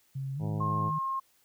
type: tone with pitch glide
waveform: sine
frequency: 135.3 to 155.42 Hz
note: C#3 to D#3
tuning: -42 to -2 cents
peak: -32 dBFS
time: 0.15-0.99 s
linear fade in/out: 10 ms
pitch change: +240 cents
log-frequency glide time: 0.35-0.4 s
type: harmonic tone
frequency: 106.3 Hz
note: G#2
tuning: 41 cents sharp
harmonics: 1 / 2 / 3 / 4 / 5 / 6 / 7 / 8 / 9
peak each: -33 / -39 / -43 / -45 / -47 / -49 / -50 / -51 / -52 dBFS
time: 0.39-0.92 s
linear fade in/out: 50 ms
type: tone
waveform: sine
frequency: 1070 Hz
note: C6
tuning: 38 cents sharp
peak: -29 dBFS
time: 0.6-1.2 s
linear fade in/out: 10 ms
effects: white hiss -67 dBFS RMS until 1.44 s